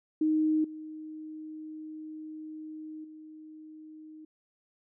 sine tone with level steps, 311.1 Hz, D#4, in tune, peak -23 / -39 / -45 dBFS, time 0.21-4.25 s, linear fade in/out 5 ms, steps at 0.64 / 3.04 s, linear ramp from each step 5 ms, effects none

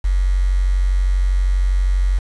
sine tone with quantisation, 46.25 Hz, F#1, in tune, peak -13 dBFS, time 0.04-2.19 s, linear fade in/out 10 ms, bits 6, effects resampled to 22050 Hz

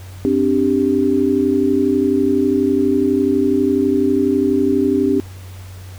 sine chord, C suspended second, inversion none, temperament equal, 261.6 / 293.7 / 392 Hz, C4 / D4 / G4, 0 / 0 / 0 cents, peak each -17 dBFS, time 0.25-5.2 s, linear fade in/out 0 ms, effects added 93 Hz sine -32 dBFS peak until 5.98 s + pink hiss -43 dBFS RMS until 5.98 s

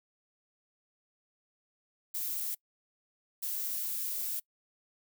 violet noise bursts at uneven times, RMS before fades -35 dBFS, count 2, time 2.14-2.55 / 3.42-4.4 s, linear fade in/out 10 ms, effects noise-tail reverb RT60 0.1 s tail -25 dB re dry

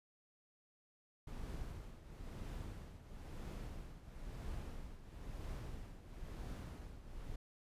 brown noise with tremolo, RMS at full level -44 dBFS, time 1.27-7.36 s, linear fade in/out 5 ms, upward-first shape triangle, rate 1 Hz, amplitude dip 75%, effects resampled to 32000 Hz

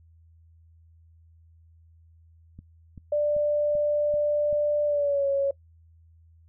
click train, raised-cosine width 5 ms, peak -31 dBFS, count 6, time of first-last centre 2.59-4.528 s, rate 2.58 Hz
sine tone with pitch glide, 591 to 554.6 Hz, D5 to C#5, +11 to +1 cents, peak -21 dBFS, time 3.12-5.51 s, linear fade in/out 5 ms, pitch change -110 cents, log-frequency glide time 4.86-5.27 s
effects noise-tail reverb RT60 0.1 s tail -22 dB re dry + added 82 Hz sine -53 dBFS peak until 6.48 s

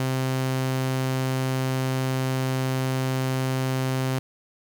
sawtooth tone, 130.9 Hz, C3, 1 cent sharp, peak -19 dBFS, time 0-4.19 s, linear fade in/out 2 ms, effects 8-bit

